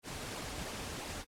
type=noise with flanger; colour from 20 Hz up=pink; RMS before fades=-42 dBFS; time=0.03-1.25 s; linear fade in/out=50 ms; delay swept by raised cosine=0.54 to 6.14 ms; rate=3 Hz; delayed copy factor=-0.65; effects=low-pass 10000 Hz 12 dB/octave + AAC 64 kbps